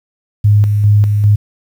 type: tone with tremolo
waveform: sine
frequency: 103.83 Hz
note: G#2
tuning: in tune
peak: -5 dBFS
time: 0.44-1.36 s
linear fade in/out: 10 ms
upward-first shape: square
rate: 2.5 Hz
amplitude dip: 40%
effects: 7-bit